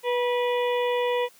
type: harmonic tone with a mistuned harmonic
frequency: 490 Hz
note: B4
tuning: 14 cents flat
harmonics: 1 / 2 / 4 / 5 / 6 / 7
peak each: -23 / -29 / -35 / -37 / -39 / -40 dBFS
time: 0.03-1.29 s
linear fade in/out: 50 ms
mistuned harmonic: 2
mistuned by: -22 cents
effects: white hiss -55 dBFS RMS until 1.39 s + high-pass 150 Hz 12 dB/octave